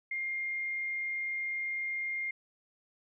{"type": "tone", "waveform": "sine", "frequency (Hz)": 2118, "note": "C7", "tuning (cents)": 21, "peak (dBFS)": -32, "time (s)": [0.11, 2.31], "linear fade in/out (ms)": 5, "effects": []}